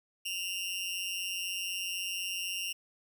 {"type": "tone with amplitude modulation", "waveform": "sawtooth", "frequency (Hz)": 2794, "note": "F7", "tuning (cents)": 0, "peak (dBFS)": -27, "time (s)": [0.25, 2.73], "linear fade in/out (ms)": 10, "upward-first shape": "sine", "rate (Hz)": 184, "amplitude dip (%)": 75, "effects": []}